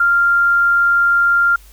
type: tone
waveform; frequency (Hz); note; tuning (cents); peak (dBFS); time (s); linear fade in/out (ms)
sine; 1393; F6; -5; -10; 0-1.56; 5
effects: added 50 Hz sine -41 dBFS peak until 1.72 s + white hiss -48 dBFS RMS until 1.72 s